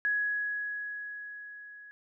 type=tone with level ramp; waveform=sine; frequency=1674 Hz; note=G#6; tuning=13 cents sharp; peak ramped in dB=-25 to -47 dBFS; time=0.05-1.91 s; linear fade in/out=0 ms; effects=none